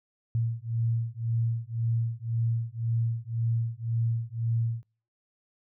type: beating tone pair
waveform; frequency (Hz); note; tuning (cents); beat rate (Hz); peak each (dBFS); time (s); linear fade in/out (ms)
sine; 114.3 / 116.2; A#2 / A#2; -34 / -5; 1.9; -29; 0.35-4.83; 0
effects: noise-tail reverb RT60 0.4 s tail -25 dB re dry